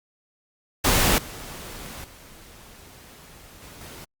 pink noise with level steps, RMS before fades -19 / -38 / -47 / -44 / -41 dBFS, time 0.84-4.05 s, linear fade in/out 10 ms, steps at 1.18 / 2.04 / 3.62 / 3.81 s, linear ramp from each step 2 ms, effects Opus 48 kbps

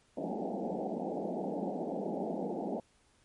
pink band-pass noise, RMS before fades -36 dBFS, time 0.17-2.8 s, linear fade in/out 2 ms, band 170 to 840 Hz, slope 96 dB/octave, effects pink hiss -68 dBFS RMS until 3.24 s + MP3 48 kbps

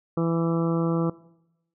harmonic tone, 166.4 Hz, E3, 17 cents sharp, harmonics 1 / 2 / 3 / 4 / 5 / 6 / 7 / 8, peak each -24 / -26 / -29 / -39 / -40 / -42 / -36 / -41 dBFS, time 0.17-1.1 s, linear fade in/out 5 ms, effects noise-tail reverb RT60 0.9 s tail -21 dB re dry

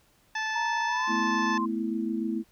harmonic tone, 874 Hz, A5, 12 cents flat, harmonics 1 / 2 / 3 / 4 / 5 / 6 / 7, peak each -33 / -30 / -39 / -42 / -49 / -43 / -45 dBFS, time 0.35-1.58 s, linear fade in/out 5 ms
sine tone with pitch glide, 932.3 to 1046.5 Hz, A#5 to C6, 0 to 0 cents, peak -28 dBFS, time 0.55-1.66 s, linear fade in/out 10 ms, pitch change +200 cents, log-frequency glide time 0.87-1.09 s
sine chord, A suspended second, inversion none, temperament equal, 220 / 246.9 / 329.6 Hz, A3 / B3 / E4, 0 / 0 / 0 cents, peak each -30 / -33 / -31 dBFS, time 1.07-2.44 s, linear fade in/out 50 ms
effects pink hiss -64 dBFS RMS until 2.51 s

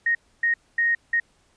sine tone bursts at uneven times, 1864.7 Hz, A#6, in tune, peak -18 dBFS, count 4, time 0.06-0.15 / 0.43-0.54 / 0.78-0.95 / 1.13-1.2 s, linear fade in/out 5 ms, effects pink hiss -63 dBFS RMS until 1.56 s + resampled to 22050 Hz

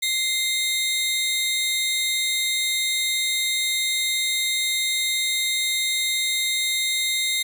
sawtooth tone pair together, 2093 / 3729 Hz, C7 / A#7, 0 / 0 cents, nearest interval minor seventh, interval 1000 cents, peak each -22 / -20 dBFS, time 0.02-7.43 s, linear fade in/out 10 ms, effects 9-bit

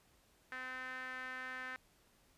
sawtooth tone with band-pass filter, 257 Hz, C4, 31 cents flat, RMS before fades -45 dBFS, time 0.52-1.76 s, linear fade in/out 0 ms, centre 1700 Hz, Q 4.6, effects pink hiss -70 dBFS RMS until 2.37 s + resampled to 32000 Hz

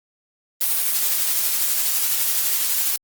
blue noise with tremolo, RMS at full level -19 dBFS, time 0.61-2.96 s, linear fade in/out 0 ms, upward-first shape triangle, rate 12 Hz, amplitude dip 30%, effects Opus 32 kbps

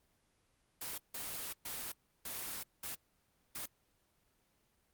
white noise bursts at uneven times, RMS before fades -42 dBFS, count 6, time 0.81-0.98 / 1.14-1.53 / 1.65-1.92 / 2.25-2.63 / 2.83-2.95 / 3.55-3.66 s, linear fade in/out 5 ms, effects pink hiss -75 dBFS RMS until 4.93 s + Opus 24 kbps

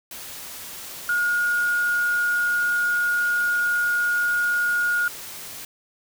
sine tone in noise, 1434 Hz, F6, 45 cents sharp, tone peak -19 dBFS, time 1.09-5.08 s, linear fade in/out 2 ms, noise white, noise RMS -37 dBFS, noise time 0.11-5.65 s, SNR +15 dB, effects none

